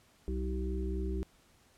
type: harmonic tone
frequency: 63.8 Hz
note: C2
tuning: 43 cents flat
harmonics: 1 / 3 / 5 / 6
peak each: -33 / -41 / -42 / -40 dBFS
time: 0.28-1.23 s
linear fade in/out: 0 ms
effects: pink hiss -65 dBFS RMS until 1.77 s + low-pass 12000 Hz 12 dB/octave